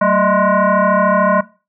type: tone with frequency modulation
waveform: sine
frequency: 224.8 Hz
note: A3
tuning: 37 cents sharp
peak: -10 dBFS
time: 0.01-1.41 s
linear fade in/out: 5 ms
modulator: 416 Hz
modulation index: 2.9
effects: noise-tail reverb RT60 0.3 s tail -18 dB re dry